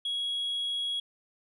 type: tone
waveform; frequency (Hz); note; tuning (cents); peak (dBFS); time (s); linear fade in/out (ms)
sine; 3322; G#7; 0; -27; 0.05-1; 5
effects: tanh soft clip ceiling -27 dBFS